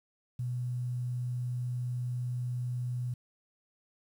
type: tone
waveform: sine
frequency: 123.47 Hz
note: B2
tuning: in tune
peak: -31 dBFS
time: 0.39-3.14 s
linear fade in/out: 5 ms
effects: 10-bit